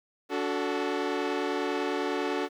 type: chord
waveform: sawtooth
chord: D major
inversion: none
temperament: equal with one note detuned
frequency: 288 / 370 / 440 Hz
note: D4 / F#4 / A4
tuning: -34 / 0 / 0 cents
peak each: -28 dBFS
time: 0.29-2.49 s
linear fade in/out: 50 ms
effects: low-pass 4000 Hz 12 dB/octave + 10-bit